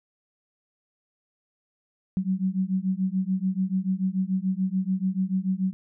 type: beating tone pair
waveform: sine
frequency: 185 / 191.9 Hz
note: F#3 / G3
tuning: 0 / -37 cents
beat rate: 6.9 Hz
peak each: -26 dBFS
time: 2.17-5.73 s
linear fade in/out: 0 ms
effects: none